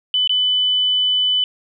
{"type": "tone with dropouts", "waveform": "sine", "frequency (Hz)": 3000, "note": "F#7", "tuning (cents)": 23, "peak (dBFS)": -14, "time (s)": [0.14, 1.44], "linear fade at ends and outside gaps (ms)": 1, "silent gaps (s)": [0.275, 0.294], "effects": []}